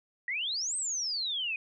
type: exponential two-way sweep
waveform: sine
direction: up then down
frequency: 1879 to 8440 to 2453 Hz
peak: -30 dBFS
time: 0.28-1.56 s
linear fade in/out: 2 ms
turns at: 0.76 s
effects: none